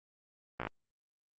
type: slowing click train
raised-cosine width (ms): 0.5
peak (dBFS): -20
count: 5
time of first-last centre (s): 0.6-0.67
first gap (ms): 16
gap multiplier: 1.06
effects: Opus 24 kbps